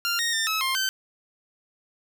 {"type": "tone with pitch steps", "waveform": "15% pulse", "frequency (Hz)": [1393, 1860, 1800, 1292, 1060, 1542], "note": ["F6", "A#6", "A6", "E6", "C6", "G6"], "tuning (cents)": [-5, -4, 39, -35, 22, -29], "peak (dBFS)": -17, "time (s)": [0.05, 0.89], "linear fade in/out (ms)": 0, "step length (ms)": 140, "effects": []}